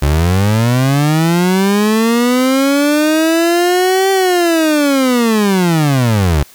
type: linear two-way sweep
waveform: 30% pulse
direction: up then down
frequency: 68 to 388.9 to 68 Hz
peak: -7 dBFS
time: 0.02-6.43 s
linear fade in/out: 5 ms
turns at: 4.11 s
effects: white hiss -42 dBFS RMS until 6.54 s